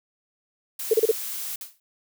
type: noise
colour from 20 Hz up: blue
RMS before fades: -32 dBFS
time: 0.79-1.56 s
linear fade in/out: 5 ms
type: tone bursts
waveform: sine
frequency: 444.9 Hz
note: A4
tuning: 19 cents sharp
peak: -14 dBFS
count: 4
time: 0.91-1.114 s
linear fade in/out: 5 ms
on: 27 ms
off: 32 ms
type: noise with exponential decay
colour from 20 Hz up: blue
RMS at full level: -32 dBFS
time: 1.61-1.8 s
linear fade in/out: 2 ms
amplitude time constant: 41 ms
effects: none